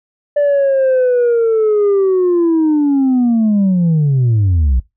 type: linear sweep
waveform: sine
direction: down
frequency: 586 to 57.1 Hz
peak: -7 dBFS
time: 0.36-4.8 s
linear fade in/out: 10 ms
effects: noise-tail reverb RT60 0.2 s tail -22 dB re dry + tanh soft clip ceiling -8 dBFS